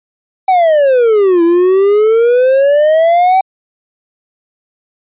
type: exponential two-way sweep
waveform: triangle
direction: down then up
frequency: 771 to 333.2 to 771 Hz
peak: -4 dBFS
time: 0.48-3.41 s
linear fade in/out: 5 ms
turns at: 1.43 s
effects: resampled to 8000 Hz